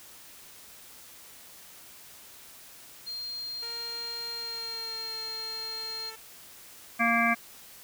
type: tone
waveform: sine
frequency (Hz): 4200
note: C8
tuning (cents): +6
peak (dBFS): -34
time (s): 3.06-6.11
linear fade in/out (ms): 20
type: tone with pitch glide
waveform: 10% pulse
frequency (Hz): 466.2 to 443.6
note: A#4 to A4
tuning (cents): 0 to +14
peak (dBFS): -35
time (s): 3.62-6.16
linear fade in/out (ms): 10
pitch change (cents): -86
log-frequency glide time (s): 4.35-5.18
type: harmonic tone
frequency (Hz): 232.5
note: A#3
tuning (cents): -4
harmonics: 1 / 3 / 5 / 7 / 9 / 10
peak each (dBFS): -29 / -29 / -29 / -29 / -29 / -29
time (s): 6.99-7.35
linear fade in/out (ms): 20
effects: white hiss -50 dBFS RMS until 7.83 s